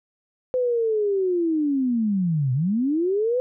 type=linear two-way sweep; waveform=sine; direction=down then up; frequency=512 to 122.3 to 512 Hz; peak=-19 dBFS; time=0.54-3.4 s; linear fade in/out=0 ms; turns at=2.53 s; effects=none